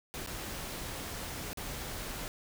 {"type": "noise with dropouts", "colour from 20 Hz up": "pink", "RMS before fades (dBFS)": -40, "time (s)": [0.14, 2.28], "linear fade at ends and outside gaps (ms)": 0, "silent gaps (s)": [[0.263, 0.273], [1.531, 1.573]], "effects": []}